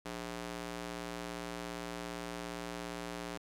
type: tone with high-pass filter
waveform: square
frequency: 58.7 Hz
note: A#1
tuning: 13 cents sharp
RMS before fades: -42 dBFS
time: 0.05-3.38 s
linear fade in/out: 10 ms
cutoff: 230 Hz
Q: 0.53
effects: low-pass 11000 Hz 12 dB/octave + 11-bit